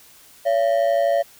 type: ring-modulated tone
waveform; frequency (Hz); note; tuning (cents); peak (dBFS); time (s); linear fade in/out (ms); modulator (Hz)
triangle; 622; D#5; -1; -11; 0.45-1.23; 20; 56.1
effects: white hiss -49 dBFS RMS until 1.39 s